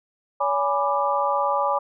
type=tone cluster; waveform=sine; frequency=567 / 830 / 986 / 1181 Hz; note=C#5 / G#5 / B5 / D6; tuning=+39 / -1 / -3 / +9 cents; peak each=-25 dBFS; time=0.4-1.79 s; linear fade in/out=10 ms; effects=none